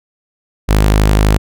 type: tone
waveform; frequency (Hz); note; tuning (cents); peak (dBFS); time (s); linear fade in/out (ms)
sawtooth; 51.91; G#1; 0; -4; 0.68-1.38; 20
effects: none

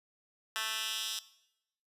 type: tone with high-pass filter sweep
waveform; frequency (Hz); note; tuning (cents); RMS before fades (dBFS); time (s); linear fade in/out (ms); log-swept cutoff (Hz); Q
10% pulse; 220; A3; 0; -36; 0.56-1.19; 0; 1900 to 4000; 1.7
effects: noise-tail reverb RT60 0.8 s tail -18 dB re dry + resampled to 32000 Hz

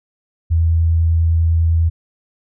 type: tone with vibrato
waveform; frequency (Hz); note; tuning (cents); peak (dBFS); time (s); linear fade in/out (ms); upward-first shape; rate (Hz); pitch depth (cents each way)
sine; 82.41; E2; 0; -11; 0.5-1.9; 20; sine; 10; 8
effects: none

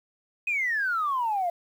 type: exponential sweep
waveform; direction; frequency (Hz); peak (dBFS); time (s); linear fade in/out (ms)
sine; down; 2538 to 674; -23; 0.47-1.5; 5
effects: tanh soft clip ceiling -19 dBFS + 9-bit

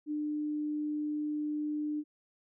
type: tone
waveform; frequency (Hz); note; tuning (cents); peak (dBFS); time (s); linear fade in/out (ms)
sine; 299.8; D4; +36; -31; 0.06-2.04; 50
effects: none

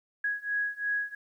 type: beating tone pair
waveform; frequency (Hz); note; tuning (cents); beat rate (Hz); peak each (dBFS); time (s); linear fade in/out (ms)
sine; 1661.2 / 1664.1; G#6 / G#6; 0 / +3; 2.9; -32 / -31; 0.24-1.15; 5
effects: 11-bit

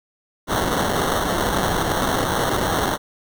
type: noise with sample-and-hold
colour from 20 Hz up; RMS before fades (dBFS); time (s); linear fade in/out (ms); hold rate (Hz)
white; -21; 0.47-2.98; 50; 2450
effects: none

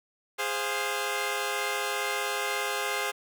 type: chord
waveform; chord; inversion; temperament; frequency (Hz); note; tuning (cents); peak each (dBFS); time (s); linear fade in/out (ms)
10% pulse; F minor; first; equal with one note detuned; 411.7 / 523.3 / 698.5; Ab4 / C5 / F5; -15 / 0 / 0; -23 / -24 / -27; 0.38-3.12; 20
effects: none

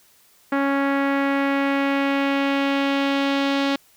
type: tone with low-pass filter sweep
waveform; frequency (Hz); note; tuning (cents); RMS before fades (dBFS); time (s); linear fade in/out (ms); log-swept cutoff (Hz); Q
sawtooth; 277.2; C#4; 0; -21; 0.52-3.76; 5; 1700 to 3800; 1.8
effects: white hiss -56 dBFS RMS until 3.96 s

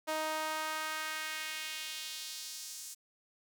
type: tone with high-pass filter sweep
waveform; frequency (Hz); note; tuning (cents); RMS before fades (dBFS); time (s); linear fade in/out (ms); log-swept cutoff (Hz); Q
sawtooth; 312.3; D#4; +7; -39; 0.07-2.95; 20; 650 to 7100; 1.4
effects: none

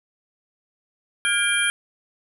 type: tone cluster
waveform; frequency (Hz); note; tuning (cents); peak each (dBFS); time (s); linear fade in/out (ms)
sine; 1419 / 1630 / 2362 / 3198 / 9890; F6 / G#6 / D7 / G7 / D#9; +27 / -33 / +9 / +34 / -12; -25; 1.25-1.7; 0
effects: none

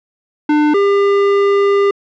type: tone pair in turn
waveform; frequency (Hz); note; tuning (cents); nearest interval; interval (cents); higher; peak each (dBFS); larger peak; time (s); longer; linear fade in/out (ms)
square; 300 / 400.5; D4 / G4; +37 / +37; perfect fourth; 500; second; -10; neither; 0.49-0.74 / 0.74-1.91; second; 5
effects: low-pass 2000 Hz 12 dB/octave

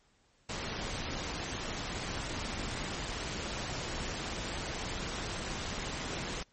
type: noise with amplitude modulation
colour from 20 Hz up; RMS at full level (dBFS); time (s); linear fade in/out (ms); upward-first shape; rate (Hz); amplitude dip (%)
pink; -35; 0.49-6.43; 5; sine; 180; 50
effects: pink hiss -69 dBFS RMS until 6.52 s + MP3 32 kbps

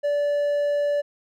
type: tone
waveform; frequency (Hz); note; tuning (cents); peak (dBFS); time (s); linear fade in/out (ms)
triangle; 580; D5; -22; -18; 0.03-1.02; 20
effects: none

